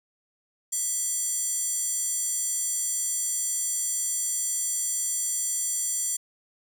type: tone with high-pass filter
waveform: square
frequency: 659 Hz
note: E5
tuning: 1 cent flat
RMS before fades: -28 dBFS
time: 0.72-6.17 s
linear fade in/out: 10 ms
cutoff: 7700 Hz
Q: 6.9
effects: none